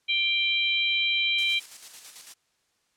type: harmonic tone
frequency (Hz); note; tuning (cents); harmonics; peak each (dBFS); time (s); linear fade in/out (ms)
787; G5; +7; 3 / 4 / 5; -25 / -26 / -30; 0.08-1.6; 20
type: noise with tremolo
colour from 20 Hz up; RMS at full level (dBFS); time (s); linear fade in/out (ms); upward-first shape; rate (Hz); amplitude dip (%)
blue; -38; 1.38-2.34; 5; square; 9; 45
effects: white hiss -71 dBFS RMS until 2.96 s + low-pass 8000 Hz 12 dB/octave